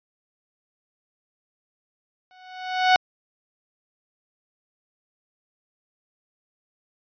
sawtooth tone with exponential growth, 740 Hz, F#5, in tune, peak -8 dBFS, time 2.31-2.96 s, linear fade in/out 0 ms, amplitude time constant 140 ms, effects resampled to 11025 Hz

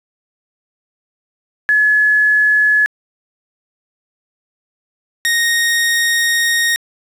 sine / sawtooth tone pair in turn, 1704 / 1863 Hz, G#6 / A#6, +44 / -2 cents, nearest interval major second, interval 154 cents, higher second, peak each -9 dBFS, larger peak neither, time 1.69-2.86 / 5.25-6.76 s, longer second, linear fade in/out 0 ms, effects resampled to 32000 Hz + 7-bit

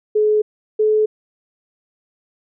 sine tone pair in turn, 425.5 / 429.7 Hz, G#4 / A4, +42 / -41 cents, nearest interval unison, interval 17 cents, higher second, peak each -12 dBFS, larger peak neither, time 0.15-0.42 / 0.79-1.06 s, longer neither, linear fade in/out 10 ms, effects none

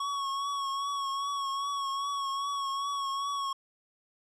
square tone with vibrato, 1110 Hz, C#6, 2 cents sharp, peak -31 dBFS, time 0-3.53 s, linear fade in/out 5 ms, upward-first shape triangle, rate 2.5 Hz, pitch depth 40 cents each way, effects low-pass 7000 Hz 12 dB/octave

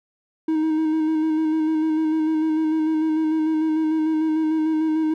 triangle tone with vibrato, 314.5 Hz, D#4, 19 cents sharp, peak -16 dBFS, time 0.48-5.14 s, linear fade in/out 5 ms, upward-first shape square, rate 6.7 Hz, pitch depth 20 cents each way, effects none

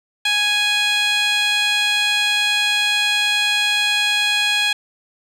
15% pulse tone with band-pass filter, 830.6 Hz, G#5, in tune, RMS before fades -18 dBFS, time 0.25-4.73 s, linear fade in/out 5 ms, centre 3600 Hz, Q 1.3, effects none

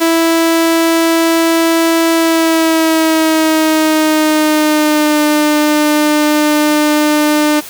sawtooth tone with pitch glide, 329.6 to 300.5 Hz, E4 to D4, 0 to +40 cents, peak -5 dBFS, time 0-7.61 s, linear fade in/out 20 ms, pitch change -160 cents, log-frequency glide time 2.12-5.19 s, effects white hiss -30 dBFS RMS until 7.69 s

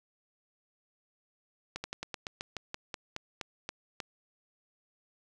slowing click train, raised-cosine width 0.2 ms, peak -19 dBFS, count 14, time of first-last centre 1.76-4.002 s, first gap 80 ms, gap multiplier 1.12, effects none

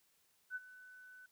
sine tone with ADSR envelope, 1500 Hz, F#6, 23 cents sharp, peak -37 dBFS, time 0.5-1.26 s, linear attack 55 ms, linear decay 32 ms, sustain -17 dB, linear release 3 ms, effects white hiss -74 dBFS RMS until 1.31 s

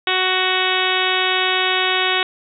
harmonic tone, 371.6 Hz, F#4, 7 cents sharp, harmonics 1 / 2 / 3 / 4 / 5 / 6 / 7 / 8 / 9 / 10, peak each -25 / -25 / -25 / -25 / -25 / -25 / -25 / -25 / -25 / -25 dBFS, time 0.07-2.23 s, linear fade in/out 2 ms, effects none

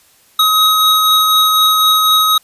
square tone pair together, 1267 / 3797 Hz, D#6 / A#7, +31 / +31 cents, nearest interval octave + perfect fifth, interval 1900 cents, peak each -12 dBFS, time 0.39-2.38 s, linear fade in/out 5 ms, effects white hiss -50 dBFS RMS until 2.43 s + resampled to 32000 Hz

